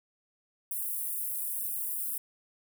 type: high-pass noise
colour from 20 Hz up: white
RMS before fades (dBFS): -34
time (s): 0.71-2.18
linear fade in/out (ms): 2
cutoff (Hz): 9200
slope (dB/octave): 48
effects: none